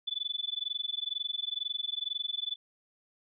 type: tone with amplitude modulation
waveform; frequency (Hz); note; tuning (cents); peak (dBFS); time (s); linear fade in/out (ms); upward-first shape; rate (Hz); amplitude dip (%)
sine; 3479; A7; -20; -28; 0.07-2.56; 10; sine; 22.1; 100
effects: none